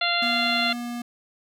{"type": "harmonic tone", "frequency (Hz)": 693, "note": "F5", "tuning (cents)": -14, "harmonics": [1, 2, 3, 4, 5, 6], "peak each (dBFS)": [-28, -28, -28, -28, -28, -28], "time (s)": [0.01, 0.73], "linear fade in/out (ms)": 5}
{"type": "tone with pitch glide", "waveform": "square", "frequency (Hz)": [241.3, 239.5], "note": ["B3", "A#3"], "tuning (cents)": [-40, 47], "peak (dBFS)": -30, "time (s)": [0.22, 1.02], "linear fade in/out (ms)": 5, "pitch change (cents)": -13, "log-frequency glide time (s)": [0.49, 0.88]}
{"effects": []}